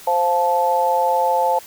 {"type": "chord", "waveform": "sine", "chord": "F major", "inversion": "second", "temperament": "just", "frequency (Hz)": [523.8, 698.5, 873.1], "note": ["C5", "F5", "A5"], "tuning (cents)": [2, 0, -14], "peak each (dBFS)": [-20, -22, -17], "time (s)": [0.07, 1.59], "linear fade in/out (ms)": 5, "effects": ["white hiss -41 dBFS RMS until 1.66 s"]}